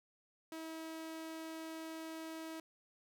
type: tone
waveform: sawtooth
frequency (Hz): 321.9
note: E4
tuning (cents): -41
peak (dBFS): -40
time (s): 0.52-2.6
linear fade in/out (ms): 2
effects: none